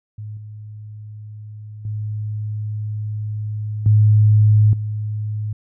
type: tone with level steps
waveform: sine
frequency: 106.3 Hz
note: G#2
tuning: 41 cents sharp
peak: -28 / -32 / -22 / -9 / -21 dBFS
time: 0.18-5.53 s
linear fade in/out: 5 ms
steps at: 0.37 / 1.85 / 3.86 / 4.73 s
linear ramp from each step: 2 ms
effects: none